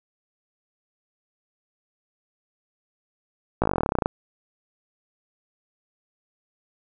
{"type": "slowing click train", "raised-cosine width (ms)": 1, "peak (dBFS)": -7, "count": 18, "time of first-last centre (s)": [3.62, 4.059], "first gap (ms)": 17, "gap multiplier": 1.05, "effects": []}